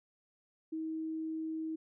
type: tone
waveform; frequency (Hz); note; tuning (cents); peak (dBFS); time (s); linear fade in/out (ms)
sine; 318.7; D#4; +42; -35; 0.72-1.76; 10
effects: none